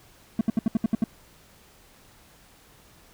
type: tone bursts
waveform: triangle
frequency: 222.6 Hz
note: A3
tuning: 20 cents sharp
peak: -16 dBFS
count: 8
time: 0.39-1.04 s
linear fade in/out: 2 ms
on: 20 ms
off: 70 ms
effects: pink hiss -55 dBFS RMS until 3.13 s